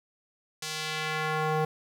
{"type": "tone with band-pass filter sweep", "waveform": "square", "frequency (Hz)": 155.56, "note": "D#3", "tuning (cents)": 0, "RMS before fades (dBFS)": -30, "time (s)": [0.62, 1.65], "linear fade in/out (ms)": 5, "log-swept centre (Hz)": [5900, 660], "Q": 0.95, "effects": ["8-bit"]}